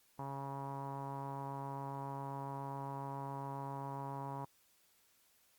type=tone with low-pass filter; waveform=sawtooth; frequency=137.9 Hz; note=C#3; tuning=9 cents flat; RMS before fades=-43 dBFS; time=0.19-4.45 s; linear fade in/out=2 ms; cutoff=950 Hz; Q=6.9; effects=white hiss -71 dBFS RMS until 5.58 s + Opus 48 kbps